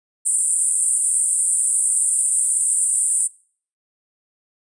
pink band-pass noise, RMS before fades -19 dBFS, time 0.25-3.28 s, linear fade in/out 20 ms, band 8300 to 9500 Hz, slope 96 dB/octave, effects noise-tail reverb RT60 0.5 s tail -23 dB re dry + resampled to 24000 Hz

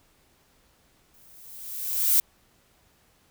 violet noise with exponential growth, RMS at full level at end -18 dBFS, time 1.14-2.2 s, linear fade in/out 1 ms, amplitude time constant 230 ms, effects pink hiss -63 dBFS RMS until 3.3 s

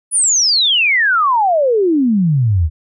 sine exponential sweep, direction down, 10180 to 73.42 Hz, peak -10 dBFS, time 0.11-2.7 s, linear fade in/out 50 ms, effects none

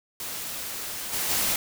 white noise with level steps, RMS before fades -34 / -28 / -25 dBFS, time 0.2-1.56 s, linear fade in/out 2 ms, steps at 1.12 / 1.29 s, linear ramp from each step 20 ms, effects none

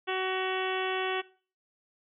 harmonic tone with a mistuned harmonic, 375 Hz, F#4, 23 cents sharp, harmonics 1 / 2 / 3 / 4 / 5 / 6 / 7 / 8 / 9, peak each -32 / -35 / -37 / -38 / -39 / -40 / -40 / -41 / -42 dBFS, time 0.07-1.22 s, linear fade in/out 20 ms, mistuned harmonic 7, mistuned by +41 cents, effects noise-tail reverb RT60 0.4 s tail -20 dB re dry

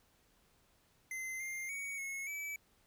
square tone with pitch steps, 2065 / 2107 / 2242 / 2182 / 2301 Hz, C7 / C7 / C#7 / C#7 / D7, -23 / +12 / +19 / -28 / -36 cents, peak -40 dBFS, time 1.11-2.56 s, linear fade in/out 2 ms, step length 290 ms, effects pink hiss -71 dBFS RMS until 2.86 s

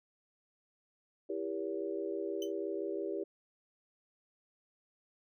sine chord, E diminished seventh, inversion none, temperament just, 329.6 / 395.6 / 474.7 / 569.6 Hz, E4 / G4 / Bb4 / Db5, 0 / +16 / +31 / +47 cents, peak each -40 / -37 / -43 / -43 dBFS, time 1.29-3.24 s, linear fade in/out 10 ms
30% pulse tone with exponential decay, 3048 Hz, G7, 49 cents flat, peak -36 dBFS, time 2.42-2.52 s, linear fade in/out 2 ms, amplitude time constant 20 ms
effects none

